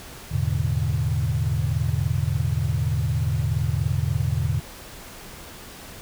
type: chord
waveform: sine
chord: E dominant seventh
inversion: none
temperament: equal with one note detuned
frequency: 82.41 / 106.31 / 123.47 / 146.83 Hz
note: E2 / G#2 / B2 / D3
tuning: 0 / +41 / 0 / 0 cents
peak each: -26 dBFS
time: 0.31-4.6 s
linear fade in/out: 10 ms
effects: pink hiss -41 dBFS RMS until 6.01 s